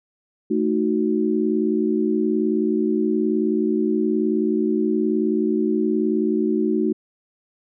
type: chord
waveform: sine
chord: D# diminished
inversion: second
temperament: equal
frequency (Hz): 220 / 311.1 / 370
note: A3 / D#4 / F#4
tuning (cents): 0 / 0 / 0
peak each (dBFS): -22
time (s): 0.5-6.93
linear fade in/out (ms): 10
effects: none